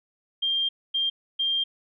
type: tone bursts at uneven times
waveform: sine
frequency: 3192 Hz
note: G7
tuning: 31 cents sharp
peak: -22 dBFS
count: 3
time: 0.42-0.69 / 0.94-1.1 / 1.39-1.64 s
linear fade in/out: 10 ms
effects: none